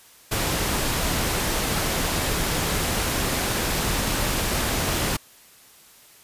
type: noise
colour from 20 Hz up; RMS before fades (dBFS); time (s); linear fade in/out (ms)
pink; -24; 0.31-5.17; 10
effects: white hiss -51 dBFS RMS until 6.23 s + resampled to 32000 Hz